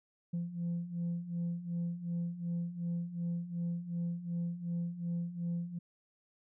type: beating tone pair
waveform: sine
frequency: 170 / 172.7 Hz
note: F3 / F3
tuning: -46 / -19 cents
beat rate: 2.7 Hz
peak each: -38 / -34 dBFS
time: 0.33-5.79 s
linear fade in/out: 10 ms
effects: tanh soft clip ceiling -30 dBFS